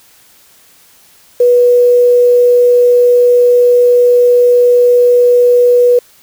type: tone with quantisation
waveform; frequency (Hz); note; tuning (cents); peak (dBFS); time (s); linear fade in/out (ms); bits
sine; 488.2; B4; -20; -4; 1.4-5.99; 5; 5
effects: white hiss -45 dBFS RMS until 6.22 s